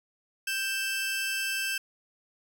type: tone pair together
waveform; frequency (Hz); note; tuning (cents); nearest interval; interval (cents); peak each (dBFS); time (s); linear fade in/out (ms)
sawtooth; 1571 / 2642; G6 / E7; +3 / +3; major sixth; 900; -28; 0.47-1.78; 5
effects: none